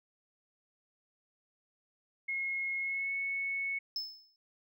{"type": "tone with pitch glide", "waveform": "sine", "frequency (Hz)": [2163, 2207], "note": ["C#7", "C#7"], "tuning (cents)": [-43, -8], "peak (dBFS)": -32, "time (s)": [2.28, 3.79], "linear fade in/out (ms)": 10, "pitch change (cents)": 35, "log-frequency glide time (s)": [2.79, 3.13]}
{"type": "tone with exponential decay", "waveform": "triangle", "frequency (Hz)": 5240, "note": "E8", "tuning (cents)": -11, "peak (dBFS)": -30, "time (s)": [3.96, 4.36], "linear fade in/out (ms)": 1, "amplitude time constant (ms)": 85}
{"effects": []}